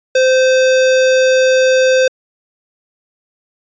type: tone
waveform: square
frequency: 518 Hz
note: C5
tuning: 17 cents flat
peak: -9 dBFS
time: 0.15-2.08 s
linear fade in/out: 5 ms
effects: resampled to 16000 Hz